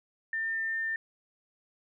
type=tone; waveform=sine; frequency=1801 Hz; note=A6; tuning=40 cents sharp; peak=-29 dBFS; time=0.33-0.96 s; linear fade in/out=2 ms; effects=none